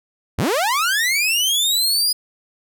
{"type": "linear sweep", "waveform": "sawtooth", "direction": "up", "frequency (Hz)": [51.91, 4978], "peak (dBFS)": -13, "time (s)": [0.38, 2.13], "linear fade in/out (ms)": 10, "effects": []}